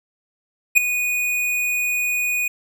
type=tone with ADSR envelope; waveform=square; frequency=2475 Hz; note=D#7; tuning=10 cents flat; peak=-7 dBFS; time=0.75-2.48 s; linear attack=27 ms; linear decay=4 ms; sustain=-13 dB; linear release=5 ms; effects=none